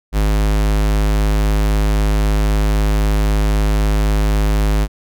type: tone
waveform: square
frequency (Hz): 51.91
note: G#1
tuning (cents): 0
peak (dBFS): -13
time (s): 0.12-4.88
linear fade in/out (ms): 50
effects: none